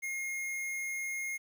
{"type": "tone", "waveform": "square", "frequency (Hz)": 2143, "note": "C7", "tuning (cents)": 41, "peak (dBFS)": -35, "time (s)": [0.02, 1.38], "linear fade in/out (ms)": 20, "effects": ["11-bit"]}